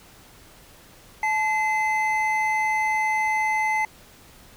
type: tone pair together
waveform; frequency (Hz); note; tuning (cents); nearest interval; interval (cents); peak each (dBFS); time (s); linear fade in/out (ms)
triangle; 865 / 2055; A5 / C7; -30 / -32; octave + minor third; 1498; -21 / -22; 1.23-3.85; 2
effects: pink hiss -50 dBFS RMS until 4.56 s